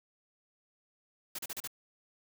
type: noise bursts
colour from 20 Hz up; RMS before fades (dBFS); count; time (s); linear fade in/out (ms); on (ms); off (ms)
white; -39; 5; 1.35-1.675; 5; 37; 35
effects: none